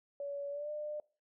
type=tone with pitch glide; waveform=sine; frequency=567 to 599.7 Hz; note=C#5 to D5; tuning=+39 to +36 cents; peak=-37 dBFS; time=0.2-1 s; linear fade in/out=2 ms; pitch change=+97 cents; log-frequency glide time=0.5-0.7 s; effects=noise-tail reverb RT60 0.4 s tail -23 dB re dry